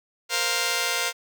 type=chord; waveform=5% pulse; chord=Bb suspended second; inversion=none; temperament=just; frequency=466.2 / 524.4 / 699.2 Hz; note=Bb4 / C5 / F5; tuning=0 / +4 / +2 cents; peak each=-17 dBFS; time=0.29-1.13 s; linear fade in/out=50 ms; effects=none